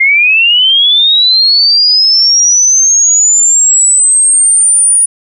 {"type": "linear sweep", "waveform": "sine", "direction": "up", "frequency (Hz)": [2093, 9660], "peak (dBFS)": -4, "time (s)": [0, 5.06], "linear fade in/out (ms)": 10, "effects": []}